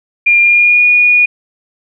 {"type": "tone with pitch glide", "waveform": "sine", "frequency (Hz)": [2401, 2449], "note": ["D7", "D#7"], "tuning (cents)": [38, -28], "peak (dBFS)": -5, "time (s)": [0.26, 1.26], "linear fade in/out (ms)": 10, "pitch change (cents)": 34, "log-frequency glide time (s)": [0.41, 0.85], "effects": []}